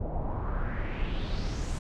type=noise with low-pass filter sweep; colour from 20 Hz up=brown; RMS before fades=-31 dBFS; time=0-1.79 s; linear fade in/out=10 ms; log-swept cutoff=580 to 8400 Hz; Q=3.1; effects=none